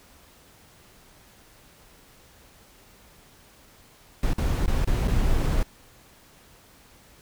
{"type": "noise with dropouts", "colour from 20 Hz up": "brown", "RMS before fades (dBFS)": -22, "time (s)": [4.23, 5.63], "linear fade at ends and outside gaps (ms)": 2, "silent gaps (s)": [[4.333, 4.381], [4.661, 4.678], [4.846, 4.873], [5.076, 5.08]], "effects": ["pink hiss -54 dBFS RMS until 7.21 s"]}